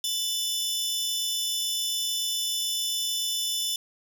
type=tone cluster; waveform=sawtooth; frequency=2972 / 3511 / 5290 Hz; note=F#7 / A7 / E8; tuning=+7 / -4 / +5 cents; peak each=-32 / -25 / -30 dBFS; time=0.04-3.76 s; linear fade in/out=2 ms; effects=none